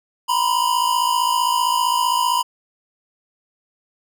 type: tone pair together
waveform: square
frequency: 958 / 1013.4 Hz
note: A#5 / B5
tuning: +47 / +44 cents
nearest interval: minor second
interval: 97 cents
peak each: -20 dBFS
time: 0.28-2.43 s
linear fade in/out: 20 ms
effects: none